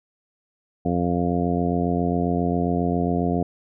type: harmonic tone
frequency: 87.4 Hz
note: F2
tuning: 2 cents sharp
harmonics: 1 / 2 / 3 / 4 / 5 / 6 / 7 / 8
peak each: -29 / -24 / -25 / -30 / -29 / -35 / -36 / -28 dBFS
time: 0.85-3.43 s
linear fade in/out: 5 ms
effects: none